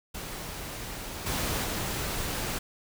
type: noise with level steps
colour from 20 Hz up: pink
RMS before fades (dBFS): -38 / -30 / -32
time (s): 0.14-2.59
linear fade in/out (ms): 10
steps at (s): 1.26 / 1.64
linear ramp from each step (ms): 5
effects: none